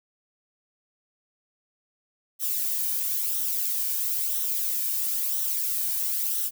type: noise with flanger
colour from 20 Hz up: violet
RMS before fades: -27 dBFS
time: 2.39-6.51 s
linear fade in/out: 50 ms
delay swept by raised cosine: 0.42 to 1.52 ms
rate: 1 Hz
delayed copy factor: -0.5
effects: none